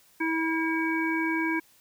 harmonic tone, 323.7 Hz, E4, 31 cents flat, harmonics 1 / 3 / 5 / 7, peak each -27 / -33 / -32 / -31 dBFS, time 0.2-1.6 s, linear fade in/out 10 ms, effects white hiss -60 dBFS RMS until 1.8 s

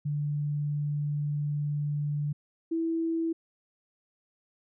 sine tone pair in turn, 146.83 / 328.6 Hz, D3 / E4, 0 / -5 cents, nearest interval octave + major second, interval 1395 cents, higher second, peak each -27 / -26 dBFS, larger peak second, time 0.05-2.33 / 2.71-3.33 s, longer first, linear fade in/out 10 ms, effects none

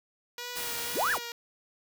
5% pulse tone with vibrato, 480 Hz, B4, 49 cents flat, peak -25 dBFS, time 0.38-1.32 s, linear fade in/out 2 ms, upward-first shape sine, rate 1.9 Hz, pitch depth 34 cents each way
white noise, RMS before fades -36 dBFS, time 0.55-1.19 s, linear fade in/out 20 ms
sine linear two-way sweep, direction up then down, 85.5 to 1814 to 85.5 Hz, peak -25 dBFS, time 0.94-1.19 s, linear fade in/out 50 ms, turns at 1.12 s
effects none

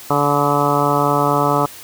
harmonic tone with a mistuned harmonic, 144.4 Hz, D3, 29 cents flat, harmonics 1 / 2 / 3 / 4 / 5 / 6 / 7 / 8 / 9, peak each -22 / -22 / -22 / -22 / -22 / -22 / -22 / -22 / -22 dBFS, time 0.1-1.66 s, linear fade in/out 5 ms, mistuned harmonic 9, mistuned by -21 cents, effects white hiss -37 dBFS RMS until 1.83 s

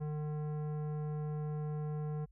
sine tone with tanh clipping, 150.8 Hz, D3, 46 cents sharp, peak -37 dBFS, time 0-2.26 s, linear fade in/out 20 ms, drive 14 dB, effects added 50 Hz sine -59 dBFS peak until 2.31 s

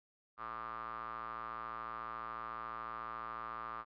square tone with band-pass filter, 57 Hz, A#1, 38 cents flat, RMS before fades -44 dBFS, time 0.37-3.85 s, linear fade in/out 50 ms, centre 1200 Hz, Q 8, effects resampled to 11025 Hz

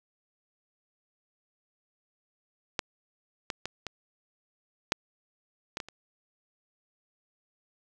clicks, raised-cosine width 0.2 ms, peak -10 / -14 / -16 / -18 / -6 / -16 / -18 / -27 dBFS, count 8, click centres 2.792 / 3.502 / 3.656 / 3.867 / 4.921 / 5.771 / 5.802 / 5.886 s, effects none

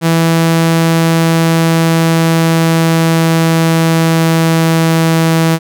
sawtooth tone with pitch glide, 164.81 to 163.11 Hz, E3 to E3, 0 to -18 cents, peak -4 dBFS, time 0.01-5.59 s, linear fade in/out 50 ms, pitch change -18 cents, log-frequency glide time 0.13-5.39 s, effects none

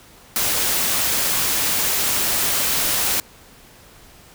white noise, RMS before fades -20 dBFS, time 0.36-3.2 s, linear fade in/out 0 ms, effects pink hiss -47 dBFS RMS until 4.34 s

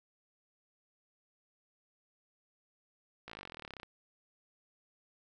slowing click train, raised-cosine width 0.3 ms, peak -29 dBFS, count 24, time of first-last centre 3.28-3.832 s, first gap 17 ms, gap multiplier 1.03, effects none

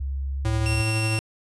sine tone with pitch glide, 68 to 72.88 Hz, C#2 to D2, -33 to -13 cents, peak -25 dBFS, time 0-0.82 s, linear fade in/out 10 ms, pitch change +120 cents, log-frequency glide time 0.36-0.68 s
square tone with tremolo, 110 Hz, A2, in tune, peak -22 dBFS, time 0.45-1.19 s, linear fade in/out 0 ms, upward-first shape triangle, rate 12 Hz, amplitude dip 25%
sawtooth tone, 2719 Hz, F7, 47 cents flat, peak -24 dBFS, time 0.66-1.19 s, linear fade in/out 0 ms
effects resampled to 24000 Hz

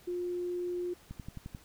sine tone, 354.6 Hz, F4, 26 cents sharp, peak -32 dBFS, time 0.07-0.94 s, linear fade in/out 10 ms
click train, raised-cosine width 5 ms, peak -29 dBFS, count 6, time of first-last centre 1.11-1.549 s, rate 11.4 Hz
effects pink hiss -59 dBFS RMS until 1.64 s

